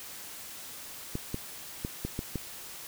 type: clicks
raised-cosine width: 3 ms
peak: -19 dBFS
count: 6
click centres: 1.154 / 1.344 / 1.849 / 2.05 / 2.191 / 2.357 s
effects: white hiss -44 dBFS RMS until 2.87 s